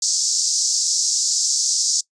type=band-pass noise; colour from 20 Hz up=pink; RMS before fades=-20 dBFS; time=0.02-2.01 s; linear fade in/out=5 ms; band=4900 to 7600 Hz; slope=48 dB/octave; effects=noise-tail reverb RT60 0.1 s tail -22 dB re dry + resampled to 22050 Hz